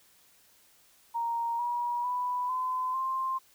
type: tone with pitch steps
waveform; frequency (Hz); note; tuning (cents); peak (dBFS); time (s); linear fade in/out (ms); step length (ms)
sine; 932.3 / 960.7 / 990 / 1020.2 / 1051.3; A#5 / B5 / B5 / C6 / C6; 0 / -48 / +4 / -44 / +8; -28; 1.14-3.39; 20; 450
effects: white hiss -62 dBFS RMS until 3.54 s